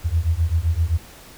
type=beating tone pair; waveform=sine; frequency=78.8 / 86.5 Hz; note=D#2 / F2; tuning=+23 / -16 cents; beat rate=7.7 Hz; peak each=-20 dBFS; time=0.04-0.98 s; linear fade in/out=20 ms; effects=pink hiss -44 dBFS RMS until 1.37 s